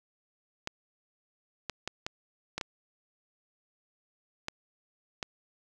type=clicks; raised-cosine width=0.2 ms; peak=-16 dBFS; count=8; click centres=0.674 / 1.697 / 1.876 / 2.065 / 2.58 / 2.612 / 4.484 / 5.228 s; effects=none